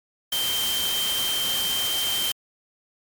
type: tone in noise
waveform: sine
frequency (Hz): 3136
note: G7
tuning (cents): 0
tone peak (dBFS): -24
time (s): 0.32-2.32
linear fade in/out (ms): 5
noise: white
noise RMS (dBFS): -28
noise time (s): 0.32-2.32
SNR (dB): +1
effects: MP3 96 kbps